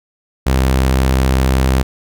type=tone; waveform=sawtooth; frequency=65.41 Hz; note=C2; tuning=in tune; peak=-7 dBFS; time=0.46-1.83 s; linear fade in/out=10 ms; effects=none